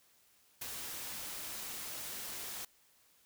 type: noise with ADSR envelope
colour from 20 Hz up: white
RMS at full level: -39 dBFS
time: 0.61-2.65 s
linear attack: 10 ms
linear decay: 11 ms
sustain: -4 dB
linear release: 4 ms
effects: white hiss -68 dBFS RMS until 3.25 s